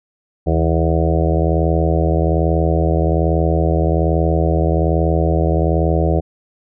harmonic tone with a mistuned harmonic, 81.2 Hz, E2, 26 cents flat, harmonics 1 / 2 / 4 / 5 / 6 / 7 / 8 / 9, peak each -16 / -19 / -22 / -23 / -24 / -24 / -25 / -26 dBFS, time 0.46-6.21 s, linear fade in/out 20 ms, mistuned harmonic 1, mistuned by -88 cents, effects none

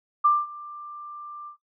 sine tone with ADSR envelope, 1185 Hz, D6, 15 cents sharp, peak -14 dBFS, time 0.24-1.57 s, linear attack 13 ms, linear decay 210 ms, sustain -22 dB, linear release 98 ms, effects noise-tail reverb RT60 0.1 s tail -18 dB re dry

